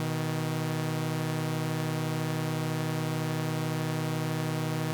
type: tone pair together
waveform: sawtooth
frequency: 123.47 / 157.32 Hz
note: B2 / D#3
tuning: 0 / +19 cents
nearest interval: major third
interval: 419 cents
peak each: -29 / -26 dBFS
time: 0-4.93 s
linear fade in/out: 0 ms
effects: none